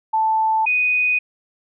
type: tone pair in turn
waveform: sine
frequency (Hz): 880 / 2489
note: A5 / D#7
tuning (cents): 0 / 0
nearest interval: octave + tritone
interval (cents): 1800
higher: second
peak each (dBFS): -15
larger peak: neither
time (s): 0.13-0.66 / 0.66-1.19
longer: neither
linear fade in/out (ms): 10
effects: none